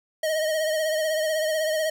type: tone with vibrato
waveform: square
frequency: 626 Hz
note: D#5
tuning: 10 cents sharp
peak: -23 dBFS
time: 0.23-1.9 s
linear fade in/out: 5 ms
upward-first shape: triangle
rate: 16 Hz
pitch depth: 53 cents each way
effects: 10-bit